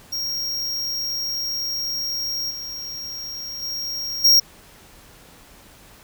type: tone with level steps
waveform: square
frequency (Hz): 5588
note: F8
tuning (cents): 0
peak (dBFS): -24 / -30 / -26 / -11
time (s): 0.12-4.4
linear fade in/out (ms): 10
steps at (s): 2.5 / 3.62 / 4.24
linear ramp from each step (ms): 10
effects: pink hiss -48 dBFS RMS until 6.03 s